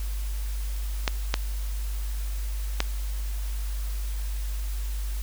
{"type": "clicks", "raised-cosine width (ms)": 0.2, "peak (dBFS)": -5, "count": 3, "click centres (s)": [1.078, 1.341, 2.804], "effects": ["added 50 Hz sine -27 dBFS peak until 5.22 s", "white hiss -44 dBFS RMS until 5.22 s"]}